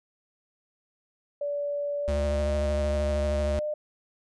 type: tone with pitch glide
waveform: sine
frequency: 577 to 602.9 Hz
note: D5 to D5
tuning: -31 to +45 cents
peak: -27 dBFS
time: 1.41-3.74 s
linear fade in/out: 5 ms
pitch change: +76 cents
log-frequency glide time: 1.99-2.53 s
type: tone with vibrato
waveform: square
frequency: 71.9 Hz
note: D2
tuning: 36 cents flat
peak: -27 dBFS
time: 2.08-3.59 s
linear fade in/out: 0 ms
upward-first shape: sine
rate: 13 Hz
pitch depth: 44 cents each way
effects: resampled to 22050 Hz